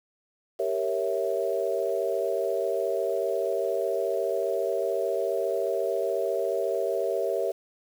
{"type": "chord", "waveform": "sine", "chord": "G diminished seventh", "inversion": "none", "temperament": "equal", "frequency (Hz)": [392, 466.2, 554.4, 659.3], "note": ["G4", "Bb4", "Db5", "Fb5"], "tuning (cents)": [0, 0, 0, 0], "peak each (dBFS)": -30, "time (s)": [0.59, 7.52], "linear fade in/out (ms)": 10, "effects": ["8-bit"]}